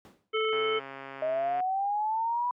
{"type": "noise with exponential decay", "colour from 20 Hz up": "brown", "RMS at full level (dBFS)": -40, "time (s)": [0.05, 0.34], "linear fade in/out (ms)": 0, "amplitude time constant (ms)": 61}
{"type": "harmonic tone", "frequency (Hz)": 437.6, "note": "A4", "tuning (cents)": -9, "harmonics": [1, 3, 5, 7], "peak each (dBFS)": [-27, -32, -34, -35], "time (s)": [0.33, 0.8], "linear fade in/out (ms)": 20}
{"type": "click train", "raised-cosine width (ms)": 0.5, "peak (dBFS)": -26, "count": 147, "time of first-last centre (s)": [0.53, 1.604], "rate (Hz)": 136}
{"type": "linear sweep", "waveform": "sine", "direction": "up", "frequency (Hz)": [622.3, 987.8], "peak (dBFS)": -26, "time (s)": [1.22, 2.51], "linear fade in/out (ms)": 2}
{"effects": ["high-pass 200 Hz 12 dB/octave"]}